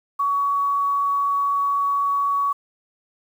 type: tone with quantisation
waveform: sine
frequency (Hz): 1126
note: C#6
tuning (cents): +27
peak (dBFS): -18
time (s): 0.19-2.53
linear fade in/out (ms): 10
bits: 8
effects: none